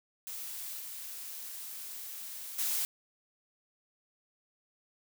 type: noise with level steps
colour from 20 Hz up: blue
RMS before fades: -41 / -43 / -32 dBFS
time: 0.27-2.85 s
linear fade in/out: 0 ms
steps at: 0.79 / 2.58 s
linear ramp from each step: 10 ms
effects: none